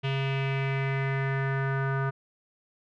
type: tone with low-pass filter sweep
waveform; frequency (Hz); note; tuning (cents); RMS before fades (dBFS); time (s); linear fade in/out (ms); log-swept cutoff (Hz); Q
square; 135.8; C#3; -35; -28; 0.03-2.11; 20; 2900 to 1400; 3.8
effects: none